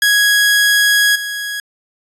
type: tone with level steps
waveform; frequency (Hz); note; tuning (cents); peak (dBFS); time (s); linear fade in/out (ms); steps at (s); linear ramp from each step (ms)
sawtooth; 1661.2; G#6; 0; -6 / -17; 0.02-1.6; 2; 1.15; 10
effects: resampled to 32000 Hz